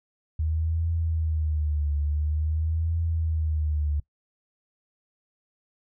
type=tone with vibrato; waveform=sine; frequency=77.78 Hz; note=D#2; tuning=in tune; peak=-23 dBFS; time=0.39-4 s; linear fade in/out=5 ms; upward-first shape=triangle; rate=0.48 Hz; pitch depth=120 cents each way; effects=noise-tail reverb RT60 0.1 s tail -21 dB re dry